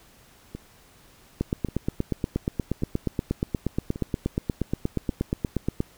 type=two click trains; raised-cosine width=3 ms; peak=-11 / -21 dBFS; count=38 / 5; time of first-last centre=1.41-5.804 / 0.55-5.095 s; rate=8.42 / 0.88 Hz; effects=pink hiss -55 dBFS RMS until 5.97 s